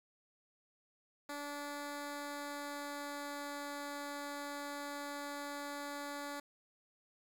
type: tone with pitch glide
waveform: 10% pulse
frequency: 289 to 287 Hz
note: D4 to D4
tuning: -28 to -40 cents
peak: -33 dBFS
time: 1.29-6.4 s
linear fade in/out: 5 ms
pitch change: -12 cents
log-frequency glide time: 1.86-3.78 s
effects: 11-bit